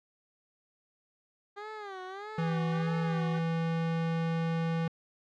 15% pulse tone with vibrato, 400.2 Hz, G4, 36 cents sharp, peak -33 dBFS, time 1.56-3.4 s, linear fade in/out 20 ms, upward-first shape sine, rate 1.6 Hz, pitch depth 140 cents each way
square tone, 164.81 Hz, E3, in tune, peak -29 dBFS, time 2.38-4.88 s, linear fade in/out 5 ms
effects low-pass 3000 Hz 12 dB/octave

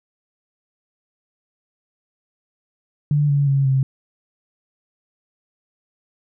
sine tone with pitch steps, 146.83 / 142.24 / 137.79 / 133.48 Hz, D3 / C#3 / C#3 / C3, 0 / +45 / -10 / +35 cents, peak -14 dBFS, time 3.11-3.83 s, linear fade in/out 2 ms, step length 180 ms, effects none

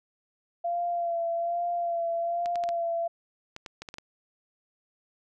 sine tone with vibrato, 685 Hz, F5, 34 cents flat, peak -26 dBFS, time 0.64-3.08 s, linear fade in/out 10 ms, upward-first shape sine, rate 1.2 Hz, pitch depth 28 cents each way
clicks, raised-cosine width 0.2 ms, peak -22 dBFS, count 10, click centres 2.459 / 2.557 / 2.638 / 2.69 / 3.564 / 3.662 / 3.82 / 3.888 / 3.941 / 3.984 s
effects none

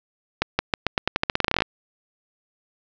accelerating click train, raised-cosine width 0.3 ms, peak -3 dBFS, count 19, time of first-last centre 0.42-1.621 s, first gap 170 ms, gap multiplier 0.87, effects resampled to 16000 Hz + 7-bit

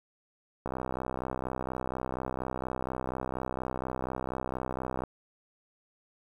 click train, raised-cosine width 1 ms, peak -19 dBFS, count 282, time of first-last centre 0.66-5.037 s, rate 64.2 Hz, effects 9-bit

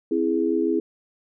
sine chord, C augmented, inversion none, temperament equal, 261.6 / 329.6 / 415.3 Hz, C4 / E4 / G#4, 0 / 0 / 0 cents, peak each -26 / -22 / -24 dBFS, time 0.11-0.8 s, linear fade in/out 5 ms, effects none

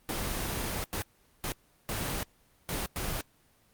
pink noise bursts at uneven times, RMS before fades -33 dBFS, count 6, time 0.09-0.84 / 0.93-1.02 / 1.44-1.52 / 1.89-2.23 / 2.69-2.86 / 2.96-3.21 s, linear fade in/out 0 ms, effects pink hiss -65 dBFS RMS until 3.73 s + Opus 24 kbps

